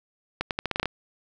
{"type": "accelerating click train", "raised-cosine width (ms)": 0.3, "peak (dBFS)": -10, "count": 9, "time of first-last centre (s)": [0.41, 0.857], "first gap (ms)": 98, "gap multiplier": 0.83, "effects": []}